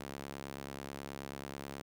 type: tone with high-pass filter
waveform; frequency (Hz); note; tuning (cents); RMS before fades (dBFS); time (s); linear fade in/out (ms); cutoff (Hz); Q
sawtooth; 69.3; C#2; 0; -45; 0-1.82; 5; 190; 0.59
effects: none